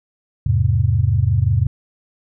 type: chord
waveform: sine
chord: E augmented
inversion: none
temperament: just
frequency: 82.41 / 103.01 / 128.76 Hz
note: E2 / G#2 / B#2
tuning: 0 / -14 / -27 cents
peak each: -19 / -16 / -18 dBFS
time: 0.46-1.67 s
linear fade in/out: 5 ms
effects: none